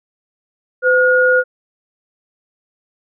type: tone pair together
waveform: sine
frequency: 508 / 1436.8 Hz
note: B4 / F6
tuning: +49 / +49 cents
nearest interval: octave + tritone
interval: 1800 cents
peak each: -12 dBFS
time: 0.82-1.44 s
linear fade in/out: 50 ms
effects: none